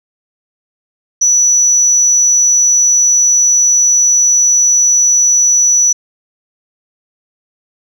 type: tone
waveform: sine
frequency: 5920 Hz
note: F#8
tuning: in tune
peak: -5 dBFS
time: 1.21-5.93 s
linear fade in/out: 10 ms
effects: tanh soft clip ceiling -4 dBFS